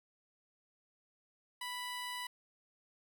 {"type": "tone", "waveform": "15% pulse", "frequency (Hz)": 987.8, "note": "B5", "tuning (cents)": 0, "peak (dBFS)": -33, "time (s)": [1.61, 2.27], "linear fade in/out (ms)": 5, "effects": []}